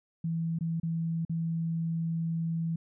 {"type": "tone with dropouts", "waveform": "sine", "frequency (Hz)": 164.81, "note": "E3", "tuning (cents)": 0, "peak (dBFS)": -28, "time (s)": [0.24, 2.76], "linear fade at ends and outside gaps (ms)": 5, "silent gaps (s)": [[0.588, 0.608], [0.8, 0.831], [1.251, 1.295]], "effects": []}